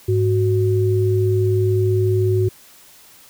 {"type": "tone pair together", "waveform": "sine", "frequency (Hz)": [103.89, 370], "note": ["G#2", "F#4"], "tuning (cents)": [1, 0], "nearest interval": "octave + minor seventh", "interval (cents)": 2199, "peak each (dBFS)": [-16, -18], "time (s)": [0.08, 2.49], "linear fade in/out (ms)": 10, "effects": ["white hiss -47 dBFS RMS until 3.29 s"]}